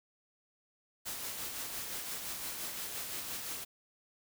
white noise with tremolo, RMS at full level -39 dBFS, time 1.05-3.65 s, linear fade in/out 20 ms, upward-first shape sine, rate 5.8 Hz, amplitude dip 35%, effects none

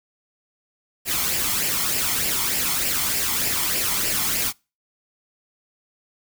white noise with flanger, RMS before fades -23 dBFS, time 1.05-4.53 s, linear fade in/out 50 ms, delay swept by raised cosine 0.39 to 0.95 ms, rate 3.3 Hz, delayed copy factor +0.55, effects noise-tail reverb RT60 0.3 s tail -26 dB re dry

